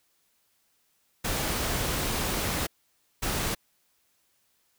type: noise bursts at uneven times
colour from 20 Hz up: pink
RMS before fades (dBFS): -29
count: 2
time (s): 1.24-2.67 / 3.22-3.55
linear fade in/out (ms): 10
effects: white hiss -70 dBFS RMS until 4.78 s

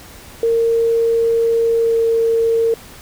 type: tone with pitch glide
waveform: sine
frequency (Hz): 459.9 to 456.7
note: A#4 to A#4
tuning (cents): -23 to -36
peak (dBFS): -12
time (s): 0.43-2.74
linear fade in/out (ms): 2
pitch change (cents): -13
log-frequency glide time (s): 1.76-2.01
effects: pink hiss -39 dBFS RMS until 3.01 s

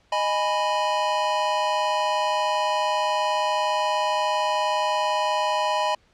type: chord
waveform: square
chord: G# minor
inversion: second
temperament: equal with one note detuned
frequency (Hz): 618.3 / 830.6 / 987.8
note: D#5 / G#5 / B5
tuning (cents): -11 / 0 / 0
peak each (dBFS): -27 / -27 / -25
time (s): 0.12-5.95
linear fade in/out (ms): 5
effects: pink hiss -61 dBFS RMS until 6.13 s + low-pass 5000 Hz 12 dB/octave

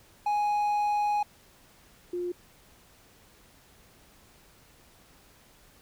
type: tone pair in turn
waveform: triangle / sine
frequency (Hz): 830.6 / 354.1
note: G#5 / F4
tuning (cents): 0 / +24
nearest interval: octave + minor third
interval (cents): 1476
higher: first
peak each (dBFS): -22 / -29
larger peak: first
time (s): 0.26-1.23 / 2.13-2.32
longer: first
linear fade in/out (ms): 5
effects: pink hiss -58 dBFS RMS until 5.81 s

